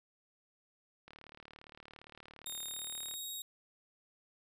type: click train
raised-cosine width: 0.3 ms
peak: -36 dBFS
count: 78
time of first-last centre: 1.08-3.139 s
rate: 37.4 Hz
type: tone with pitch glide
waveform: 15% pulse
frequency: 3696 to 3769 Hz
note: A#7 to A#7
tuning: -16 to +18 cents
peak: -34 dBFS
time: 2.46-3.42 s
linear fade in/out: 2 ms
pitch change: +34 cents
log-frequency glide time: 2.61-3.27 s
effects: none